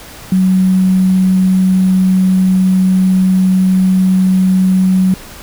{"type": "tone with sample-and-hold", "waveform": "sine", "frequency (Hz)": 186.9, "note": "F#3", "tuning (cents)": 18, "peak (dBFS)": -7, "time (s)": [0.32, 5.14], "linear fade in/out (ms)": 2, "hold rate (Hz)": 11025, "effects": ["pink hiss -33 dBFS RMS until 5.42 s"]}